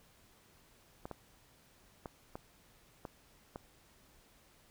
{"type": "clicks", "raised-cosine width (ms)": 1, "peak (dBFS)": -28, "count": 6, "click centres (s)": [1.055, 1.113, 2.058, 2.355, 3.052, 3.559], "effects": ["pink hiss -65 dBFS RMS until 4.7 s"]}